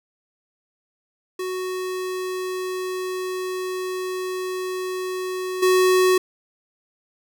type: tone with level steps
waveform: square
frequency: 370 Hz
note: F#4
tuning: in tune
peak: -26 / -15 dBFS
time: 1.39-6.18 s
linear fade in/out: 5 ms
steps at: 5.62 s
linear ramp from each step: 10 ms
effects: none